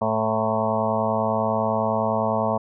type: harmonic tone with a mistuned harmonic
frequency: 110 Hz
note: A2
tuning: in tune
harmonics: 1 / 2 / 4 / 5 / 6 / 7 / 8 / 9 / 10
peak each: -31 / -27 / -31 / -28 / -25 / -31 / -28 / -31 / -31 dBFS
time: 0.01-2.58 s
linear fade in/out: 10 ms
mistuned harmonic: 8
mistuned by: +38 cents
effects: none